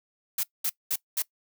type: noise bursts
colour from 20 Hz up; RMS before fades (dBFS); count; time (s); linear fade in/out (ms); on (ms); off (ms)
blue; -27; 4; 0.38-1.222; 5; 53; 210
effects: noise-tail reverb RT60 0.1 s tail -21 dB re dry